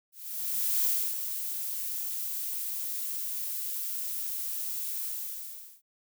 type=noise with ADSR envelope; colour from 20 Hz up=violet; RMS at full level=-26 dBFS; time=0.12-5.82 s; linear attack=730 ms; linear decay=300 ms; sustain=-8 dB; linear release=790 ms; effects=none